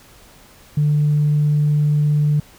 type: tone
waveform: sine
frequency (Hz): 148.6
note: D3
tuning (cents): +21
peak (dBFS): -12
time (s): 0.77-2.4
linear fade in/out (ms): 5
effects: tanh soft clip ceiling -9 dBFS + pink hiss -47 dBFS RMS until 2.58 s